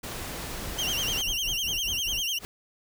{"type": "noise", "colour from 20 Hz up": "pink", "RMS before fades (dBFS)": -36, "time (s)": [0.03, 1.22], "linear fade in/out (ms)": 10}
{"type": "noise with tremolo", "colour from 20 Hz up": "brown", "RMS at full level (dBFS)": -36, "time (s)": [0.62, 2.26], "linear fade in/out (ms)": 10, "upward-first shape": "triangle", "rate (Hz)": 4.8, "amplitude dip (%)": 100}
{"type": "tone with vibrato", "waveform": "30% pulse", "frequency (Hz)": 2968, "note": "F#7", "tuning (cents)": 5, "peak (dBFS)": -24, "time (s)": [0.78, 2.39], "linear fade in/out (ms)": 10, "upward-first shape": "sine", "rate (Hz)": 10, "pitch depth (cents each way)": 140}
{"type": "noise with exponential growth", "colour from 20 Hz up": "pink", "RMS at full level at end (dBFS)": -36, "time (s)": [2.33, 2.45], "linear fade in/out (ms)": 0, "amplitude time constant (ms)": 24}
{"effects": []}